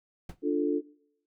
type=noise with exponential decay; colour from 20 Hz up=brown; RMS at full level=-33 dBFS; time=0.29-0.37 s; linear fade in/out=5 ms; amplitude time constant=17 ms
type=chord; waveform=sine; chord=D minor; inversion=none; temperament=equal; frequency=293.7 / 349.2 / 440 Hz; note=D4 / F4 / A4; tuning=0 / 0 / 0 cents; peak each=-27 / -30 / -30 dBFS; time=0.42-0.82 s; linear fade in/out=50 ms
effects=noise-tail reverb RT60 0.7 s tail -21 dB re dry